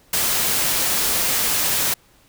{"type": "noise", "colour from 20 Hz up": "white", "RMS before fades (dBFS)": -20, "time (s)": [0.13, 1.94], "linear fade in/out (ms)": 5, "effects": ["pink hiss -55 dBFS RMS until 2.28 s"]}